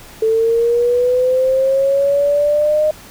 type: linear sweep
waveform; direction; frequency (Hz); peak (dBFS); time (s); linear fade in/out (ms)
sine; up; 440 to 616; -11; 0.22-2.91; 5
effects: pink hiss -39 dBFS RMS until 3.1 s